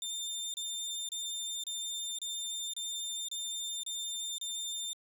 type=tone bursts; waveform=25% pulse; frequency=3603 Hz; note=A7; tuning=40 cents sharp; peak=-32 dBFS; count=9; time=0.02-4.932 s; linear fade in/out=2 ms; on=520 ms; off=29 ms; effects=10-bit